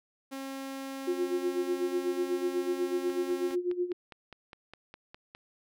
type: tone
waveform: sawtooth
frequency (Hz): 270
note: C#4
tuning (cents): -45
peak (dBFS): -33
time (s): 0.31-3.56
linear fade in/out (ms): 20
type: tone with tremolo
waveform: sine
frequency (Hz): 356.1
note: F4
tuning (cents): +34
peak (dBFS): -25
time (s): 1.07-3.93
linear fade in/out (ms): 10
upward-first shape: sine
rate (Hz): 8.1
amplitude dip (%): 80
type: click train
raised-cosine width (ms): 0.3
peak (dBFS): -30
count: 12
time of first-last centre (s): 3.1-5.349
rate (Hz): 4.89
effects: none